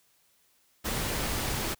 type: noise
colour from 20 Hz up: pink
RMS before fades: -31 dBFS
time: 0.84-1.75 s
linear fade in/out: 20 ms
effects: white hiss -67 dBFS RMS until 1.79 s